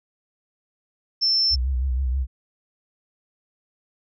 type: tone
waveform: sine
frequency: 5340 Hz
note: E8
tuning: 22 cents sharp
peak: -17 dBFS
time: 1.21-1.56 s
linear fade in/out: 20 ms
type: tone with vibrato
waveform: sine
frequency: 64.7 Hz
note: C2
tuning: 19 cents flat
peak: -20 dBFS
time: 1.5-2.27 s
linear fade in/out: 50 ms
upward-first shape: triangle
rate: 6.3 Hz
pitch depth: 110 cents each way
effects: none